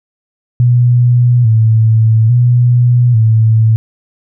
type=tone with vibrato; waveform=sine; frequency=116.54 Hz; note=A#2; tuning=in tune; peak=-5 dBFS; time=0.6-3.76 s; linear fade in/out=0 ms; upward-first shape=square; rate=0.59 Hz; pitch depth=80 cents each way; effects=none